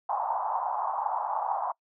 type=band-pass noise; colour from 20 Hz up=white; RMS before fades=-30 dBFS; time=0.09-1.72 s; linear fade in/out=5 ms; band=740 to 1000 Hz; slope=48 dB/octave; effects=noise-tail reverb RT60 0.1 s tail -25 dB re dry